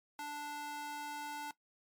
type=tone with high-pass filter; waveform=square; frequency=293.7 Hz; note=D4; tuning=in tune; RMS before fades=-43 dBFS; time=0.19-1.51 s; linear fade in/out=2 ms; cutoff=710 Hz; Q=1.6; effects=noise-tail reverb RT60 0.1 s tail -17 dB re dry + MP3 96 kbps